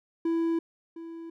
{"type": "tone with echo", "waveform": "triangle", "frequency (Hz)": 331.3, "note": "E4", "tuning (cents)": 9, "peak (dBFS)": -22, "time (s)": [0.25, 0.59], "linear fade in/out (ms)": 5, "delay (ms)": 710, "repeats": 1, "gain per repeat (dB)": -14, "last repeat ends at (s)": 1.3, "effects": []}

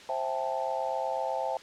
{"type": "chord", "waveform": "sine", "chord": "A minor seventh", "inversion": "first", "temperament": "just", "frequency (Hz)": [528, 660, 792, 880], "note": ["C5", "E5", "G5", "A5"], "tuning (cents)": [16, 2, 18, 0], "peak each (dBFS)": -34, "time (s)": [0.09, 1.57], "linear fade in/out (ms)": 2, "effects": ["white hiss -49 dBFS RMS until 1.62 s", "low-pass 5000 Hz 12 dB/octave"]}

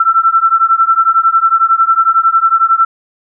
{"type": "beating tone pair", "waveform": "sine", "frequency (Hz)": [1334, 1345], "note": ["E6", "E6"], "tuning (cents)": [20, 34], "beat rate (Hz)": 11, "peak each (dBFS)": [-10, -10], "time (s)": [0, 2.85], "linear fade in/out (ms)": 5, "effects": []}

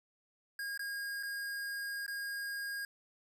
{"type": "tone with dropouts", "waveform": "square", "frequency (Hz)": 1627, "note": "G#6", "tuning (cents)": -36, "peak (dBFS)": -38, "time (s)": [0.59, 2.85], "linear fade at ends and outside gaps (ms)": 2, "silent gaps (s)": [[0.776, 0.793], [1.228, 1.232], [2.064, 2.079]], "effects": []}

